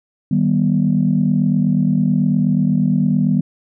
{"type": "chord", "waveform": "sine", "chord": "Eb augmented", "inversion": "none", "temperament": "just", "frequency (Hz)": [155.56, 194.45, 243.1], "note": ["Eb3", "G3", "B3"], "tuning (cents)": [0, -14, -27], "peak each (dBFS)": [-17, -16, -17], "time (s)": [0.31, 3.41], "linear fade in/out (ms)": 5, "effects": ["tanh soft clip ceiling -4 dBFS"]}